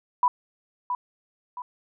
sine tone with echo, 987.8 Hz, B5, in tune, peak -16 dBFS, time 0.23-0.28 s, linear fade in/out 2 ms, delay 670 ms, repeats 2, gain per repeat -8 dB, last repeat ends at 1.62 s, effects none

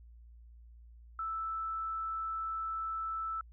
sine tone, 1318.5 Hz, E6, in tune, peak -34 dBFS, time 1.19-3.41 s, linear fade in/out 2 ms, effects added 58 Hz sine -52 dBFS peak until 3.52 s

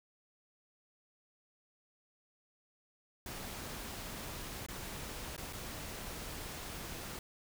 pink noise with dropouts, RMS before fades -44 dBFS, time 3.26-7.19 s, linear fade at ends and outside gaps 2 ms, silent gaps 4.664-4.685 / 5.365-5.378 / 5.527-5.531 s, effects none

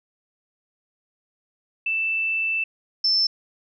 sine tone pair in turn, 2652 / 5304 Hz, E7 / E8, +10 / +10 cents, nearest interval octave, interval 1200 cents, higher second, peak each -21 / -17 dBFS, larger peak second, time 1.86-2.64 / 3.04-3.27 s, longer first, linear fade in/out 5 ms, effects none

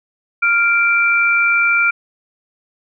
sine tone pair together, 1396.7 / 2349 Hz, F6 / D7, 0 / 0 cents, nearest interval major sixth, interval 900 cents, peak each -14 dBFS, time 0.42-1.91 s, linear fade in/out 10 ms, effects none

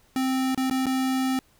square tone with dropouts, 261.6 Hz, C4, in tune, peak -23 dBFS, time 0.16-1.39 s, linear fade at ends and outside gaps 1 ms, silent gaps 0.547-0.576 / 0.699-0.71 / 0.858-0.866 s, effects pink hiss -61 dBFS RMS until 1.59 s

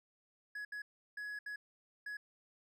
triangle tone bursts at uneven times, 1681 Hz, G#6, 20 cents sharp, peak -39 dBFS, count 5, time 0.55-0.65 / 0.72-0.82 / 1.17-1.39 / 1.46-1.56 / 2.06-2.17 s, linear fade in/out 5 ms, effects none

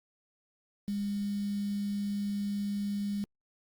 sine tone with quantisation, 202.8 Hz, G#3, 41 cents flat, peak -30 dBFS, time 0.88-3.24 s, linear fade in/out 0 ms, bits 8, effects Opus 48 kbps

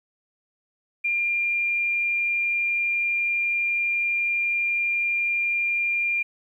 sine tone, 2396 Hz, D7, 34 cents sharp, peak -21 dBFS, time 1.04-6.23 s, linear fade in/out 10 ms, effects 10-bit

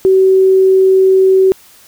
sine tone, 380 Hz, F#4, 46 cents sharp, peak -5 dBFS, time 0.05-1.52 s, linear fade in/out 0 ms, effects white hiss -43 dBFS RMS until 1.87 s

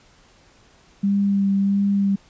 sine tone with vibrato, 198.5 Hz, G3, 22 cents sharp, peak -16 dBFS, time 1.03-2.16 s, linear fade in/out 10 ms, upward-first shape sine, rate 1.5 Hz, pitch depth 16 cents each way, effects pink hiss -54 dBFS RMS until 2.29 s + resampled to 16000 Hz

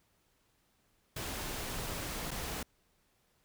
pink noise with dropouts, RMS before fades -39 dBFS, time 1.16-2.63 s, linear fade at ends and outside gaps 5 ms, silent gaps 2.308-2.313 s, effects pink hiss -73 dBFS RMS until 3.44 s

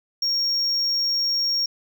sine tone, 5560 Hz, F8, 9 cents flat, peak -17 dBFS, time 0.22-1.66 s, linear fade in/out 5 ms, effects tanh soft clip ceiling -19 dBFS + 9-bit

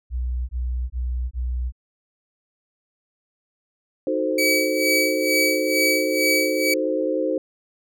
sine tone bursts, 61.74 Hz, B1, in tune, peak -22 dBFS, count 4, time 0.1-1.723 s, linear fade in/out 50 ms, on 390 ms, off 21 ms
sine chord, D# diminished seventh, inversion none, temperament equal, 311.1 / 370 / 440 / 523.3 Hz, D#4 / F#4 / A4 / C5, 0 / 0 / 0 / 0 cents, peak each -25 / -28 / -28 / -23 dBFS, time 4.07-7.38 s, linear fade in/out 2 ms
sawtooth tone with tremolo, 2281 Hz, C#7, 49 cents sharp, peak -14 dBFS, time 4.38-6.74 s, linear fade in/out 5 ms, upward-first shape sine, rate 2.2 Hz, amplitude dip 75%
effects none

